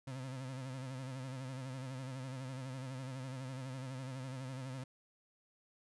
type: tone with vibrato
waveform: 35% pulse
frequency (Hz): 130.81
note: C3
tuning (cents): 0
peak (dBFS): -40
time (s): 0.07-4.84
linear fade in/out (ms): 5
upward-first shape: sine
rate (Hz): 12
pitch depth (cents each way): 66
effects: resampled to 24000 Hz